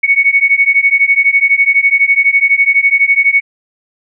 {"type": "beating tone pair", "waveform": "sine", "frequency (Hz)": [2217, 2229], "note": ["C#7", "C#7"], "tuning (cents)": [0, 9], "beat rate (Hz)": 12, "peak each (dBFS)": -10, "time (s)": [0.03, 3.41], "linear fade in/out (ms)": 10, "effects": []}